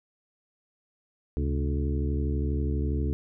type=harmonic tone with a mistuned harmonic; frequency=72.3 Hz; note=D2; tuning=27 cents flat; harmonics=1 / 2 / 3 / 4 / 5 / 6; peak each=-26 / -33 / -36 / -35 / -38 / -39 dBFS; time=1.37-3.13 s; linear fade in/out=0 ms; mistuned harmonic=2; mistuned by=-120 cents; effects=none